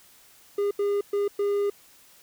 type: tone bursts at uneven times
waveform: triangle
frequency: 405.7 Hz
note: G#4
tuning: 41 cents flat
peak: -20 dBFS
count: 4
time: 0.58-0.71 / 0.79-1.01 / 1.13-1.28 / 1.39-1.7 s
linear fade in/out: 5 ms
effects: white hiss -55 dBFS RMS until 2.22 s